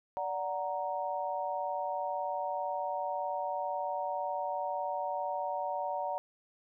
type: chord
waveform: sine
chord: D augmented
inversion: none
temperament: equal with one note detuned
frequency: 581.9 / 740 / 932.3 Hz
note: D5 / F#5 / A#5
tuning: -16 / 0 / 0 cents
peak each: -37 / -36 / -36 dBFS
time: 0.17-6.18 s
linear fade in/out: 0 ms
effects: none